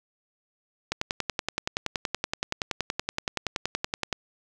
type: click train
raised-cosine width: 0.2 ms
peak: -9 dBFS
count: 35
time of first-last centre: 0.92-4.128 s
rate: 10.6 Hz
effects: none